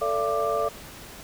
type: tone cluster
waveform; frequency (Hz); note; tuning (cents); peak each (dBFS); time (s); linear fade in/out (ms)
sine; 444.6 / 582 / 678 / 1183; A4 / D5 / E5 / D6; +18 / -16 / +49 / +12; -28; 0.01-0.69; 10
effects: pink hiss -43 dBFS RMS until 1.23 s